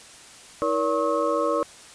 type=tone cluster; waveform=sine; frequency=321 / 476.3 / 571 / 1088 / 1282 Hz; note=E4 / A#4 / D5 / C#6 / E6; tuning=-46 / +37 / -49 / -33 / -49 cents; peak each=-29 / -26 / -25 / -27 / -31 dBFS; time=0.62-1.63 s; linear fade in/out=0 ms; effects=white hiss -46 dBFS RMS until 1.94 s + resampled to 22050 Hz